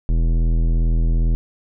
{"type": "tone with tanh clipping", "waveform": "sine", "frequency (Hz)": 41.2, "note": "E1", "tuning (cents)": 0, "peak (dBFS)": -16, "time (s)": [0.09, 1.35], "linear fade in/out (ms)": 0, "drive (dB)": 15, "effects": []}